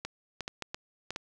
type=clicks; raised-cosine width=0.2 ms; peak=-18 dBFS; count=7; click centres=0.05 / 0.407 / 0.479 / 0.623 / 0.745 / 1.106 / 1.161 s; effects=none